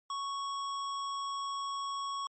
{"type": "tone", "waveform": "square", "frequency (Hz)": 1108.7, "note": "C#6", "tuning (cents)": 0, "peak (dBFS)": -35, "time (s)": [0.1, 2.27], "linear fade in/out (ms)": 2, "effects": ["low-pass 12000 Hz 12 dB/octave", "MP3 32 kbps"]}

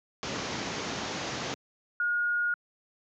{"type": "low-pass noise", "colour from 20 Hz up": "pink", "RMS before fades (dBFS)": -33, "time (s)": [0.23, 1.54], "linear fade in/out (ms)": 0, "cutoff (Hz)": 6900, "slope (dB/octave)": 96}
{"type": "tone", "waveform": "sine", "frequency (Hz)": 1434, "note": "F6", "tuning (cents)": 45, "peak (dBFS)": -25, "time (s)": [2, 2.54], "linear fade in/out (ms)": 2}
{"effects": ["high-pass 150 Hz 12 dB/octave"]}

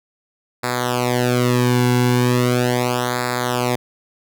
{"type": "tone with flanger", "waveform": "sawtooth", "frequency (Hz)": 123.47, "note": "B2", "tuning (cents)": 0, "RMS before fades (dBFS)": -18, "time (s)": [0.63, 3.76], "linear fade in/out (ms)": 10, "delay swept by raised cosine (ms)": [0.33, 1.63], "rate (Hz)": 0.38, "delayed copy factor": -0.95, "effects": []}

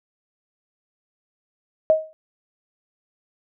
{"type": "tone with exponential decay", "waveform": "sine", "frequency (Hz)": 630, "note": "D#5", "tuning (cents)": 21, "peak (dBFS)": -9, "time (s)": [1.9, 2.13], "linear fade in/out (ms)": 0, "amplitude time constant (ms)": 48, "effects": []}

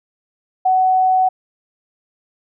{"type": "tone", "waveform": "sine", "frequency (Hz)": 748, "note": "F#5", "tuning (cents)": 19, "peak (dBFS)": -11, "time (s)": [0.65, 1.29], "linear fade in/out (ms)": 10, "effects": []}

